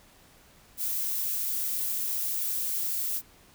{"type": "noise", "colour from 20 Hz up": "violet", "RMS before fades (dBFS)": -30, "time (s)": [0.77, 3.22], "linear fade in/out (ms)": 50, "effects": ["pink hiss -57 dBFS RMS until 3.54 s"]}